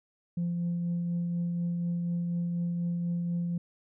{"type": "tone with tremolo", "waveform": "sine", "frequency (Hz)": 172.7, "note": "F3", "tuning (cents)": -19, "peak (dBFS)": -25, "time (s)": [0.37, 3.58], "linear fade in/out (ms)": 5, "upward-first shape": "triangle", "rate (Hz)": 4.1, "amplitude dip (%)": 30, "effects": ["tanh soft clip ceiling -25 dBFS"]}